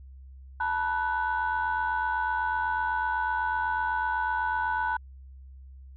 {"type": "tone cluster", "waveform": "sine", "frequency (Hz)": [879, 967, 1491], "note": ["A5", "B5", "F#6"], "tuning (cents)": [-2, -37, 13], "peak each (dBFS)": -29, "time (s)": [0.6, 4.97], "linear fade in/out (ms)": 5, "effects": ["tanh soft clip ceiling -18 dBFS", "added 66 Hz sine -44 dBFS peak until 5.96 s"]}